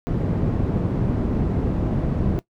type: low-pass noise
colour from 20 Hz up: white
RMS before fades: -22 dBFS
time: 0.07-2.39 s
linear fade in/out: 0 ms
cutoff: 230 Hz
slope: 12 dB/octave
effects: noise-tail reverb RT60 0.1 s tail -18 dB re dry